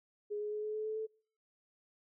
sine tone with pitch steps, 416.1 / 419.7 / 423.4 / 427.1 / 430.8 / 434.5 / 438.3 Hz, G#4 / G#4 / G#4 / G#4 / A4 / A4 / A4, +3 / +18 / +33 / +48 / -37 / -22 / -7 cents, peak -35 dBFS, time 0.3-1.07 s, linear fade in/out 20 ms, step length 110 ms, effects noise-tail reverb RT60 0.5 s tail -25 dB re dry

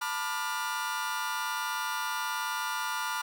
40% pulse chord, B half-diminished seventh, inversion third, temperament just, 889 / 987.8 / 1185.3 / 1422.4 Hz, A5 / B5 / D6 / F6, +18 / 0 / +16 / +31 cents, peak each -37 / -35 / -37 / -34 dBFS, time 0.01-3.22 s, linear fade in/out 10 ms, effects none

